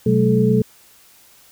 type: tone cluster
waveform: sine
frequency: 127.4 / 188.3 / 217 / 432.2 Hz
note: C3 / F#3 / A3 / A4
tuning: -46 / +31 / -24 / -31 cents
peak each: -18 dBFS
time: 0.06-0.62 s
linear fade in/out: 5 ms
effects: white hiss -50 dBFS RMS until 1.51 s